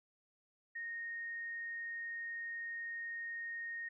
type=tone; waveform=sine; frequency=1856 Hz; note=A#6; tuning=8 cents flat; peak=-40 dBFS; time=0.75-3.89 s; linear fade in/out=10 ms; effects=none